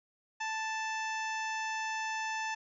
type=harmonic tone; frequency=880 Hz; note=A5; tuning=in tune; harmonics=1 / 2 / 3 / 4 / 5 / 6 / 7 / 8; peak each=-36 / -38 / -41 / -50 / -55 / -49 / -48 / -55 dBFS; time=0.4-2.55 s; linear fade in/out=10 ms; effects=none